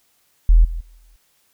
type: tone with level steps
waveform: sine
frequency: 41.02 Hz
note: E1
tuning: 8 cents flat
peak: -7 / -23 / -43 / -47 dBFS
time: 0.49-1.16 s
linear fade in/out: 0 ms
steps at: 0.64 / 0.8 / 0.97 s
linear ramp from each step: 10 ms
effects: white hiss -62 dBFS RMS until 1.53 s